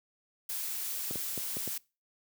blue noise, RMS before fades -36 dBFS, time 0.49-1.78 s, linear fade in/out 5 ms
clicks, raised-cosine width 2 ms, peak -25 dBFS, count 5, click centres 1.11 / 1.157 / 1.377 / 1.569 / 1.676 s
effects noise-tail reverb RT60 0.3 s tail -23 dB re dry + high-pass 100 Hz 12 dB/octave

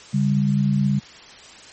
sine tone pair together, 141.69 / 200.2 Hz, C#3 / G3, +38 / +37 cents, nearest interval tritone, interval 599 cents, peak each -19 dBFS, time 0.13-1 s, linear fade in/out 20 ms, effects white hiss -43 dBFS RMS until 1.72 s + MP3 32 kbps

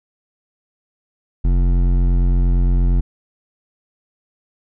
sine tone with hard clipping, 44.34 Hz, F1, 27 cents sharp, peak -14 dBFS, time 1.44-3.01 s, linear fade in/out 10 ms, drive 12 dB, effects none

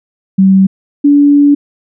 sine tone pair in turn, 191.8 / 287.4 Hz, G3 / D4, -37 / -37 cents, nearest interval perfect fifth, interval 700 cents, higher second, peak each -3 dBFS, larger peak neither, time 0.38-0.67 / 1.04-1.55 s, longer second, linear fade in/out 10 ms, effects none

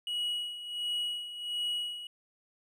triangle tone with tremolo, 2913 Hz, F#7, 28 cents flat, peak -28 dBFS, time 0.07-2.07 s, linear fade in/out 2 ms, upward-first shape sine, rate 1.4 Hz, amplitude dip 70%, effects none

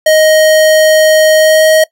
square tone with pitch glide, 625 to 629.7 Hz, D#5 to D#5, +8 to +21 cents, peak -5 dBFS, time 0.06-1.84 s, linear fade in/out 5 ms, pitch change +13 cents, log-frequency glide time 1.36-1.68 s, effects noise-tail reverb RT60 0.1 s tail -21 dB re dry

